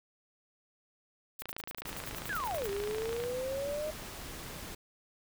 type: noise bursts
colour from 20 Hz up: violet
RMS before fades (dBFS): -43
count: 14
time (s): 1.39-2.67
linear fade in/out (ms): 2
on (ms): 32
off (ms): 64
type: click train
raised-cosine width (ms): 0.3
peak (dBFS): -24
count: 51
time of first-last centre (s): 1.42-3.238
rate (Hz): 27.5
type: noise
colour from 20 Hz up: pink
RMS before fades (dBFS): -44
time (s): 1.85-4.75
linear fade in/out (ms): 5
type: exponential two-way sweep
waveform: sine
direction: down then up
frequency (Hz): 1785 to 392 to 622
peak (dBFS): -33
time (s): 2.29-3.91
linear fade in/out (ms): 10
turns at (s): 2.69
effects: none